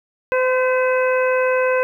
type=harmonic tone with a mistuned harmonic; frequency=512 Hz; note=C5; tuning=38 cents flat; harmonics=1 / 2 / 3 / 4 / 5; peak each=-16 / -24 / -24 / -31 / -27 dBFS; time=0.32-1.83 s; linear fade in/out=0 ms; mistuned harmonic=4; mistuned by=-25 cents; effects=9-bit